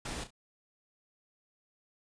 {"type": "noise with echo", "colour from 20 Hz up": "pink", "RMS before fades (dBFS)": -39, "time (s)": [0.05, 0.24], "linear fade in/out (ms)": 5, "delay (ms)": 33, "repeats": 2, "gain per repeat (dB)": -10, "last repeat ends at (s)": 0.306, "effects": ["resampled to 22050 Hz"]}